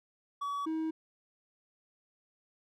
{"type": "tone pair in turn", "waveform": "triangle", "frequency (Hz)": [1136, 318.8], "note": ["C#6", "D#4"], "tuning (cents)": [42, 42], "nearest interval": "octave + minor seventh", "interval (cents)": 2200, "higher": "first", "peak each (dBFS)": [-31, -29], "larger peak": "second", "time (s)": [[0.41, 0.66], [0.66, 0.91]], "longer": "neither", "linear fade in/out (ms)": 10, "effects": []}